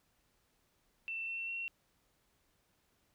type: tone with pitch steps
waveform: sine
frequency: 2679 / 2702 / 2726 Hz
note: E7 / E7 / F7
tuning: +27 / +42 / -43 cents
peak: -37 dBFS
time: 1.08-1.68 s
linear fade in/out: 0 ms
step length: 200 ms
effects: pink hiss -75 dBFS RMS until 3.14 s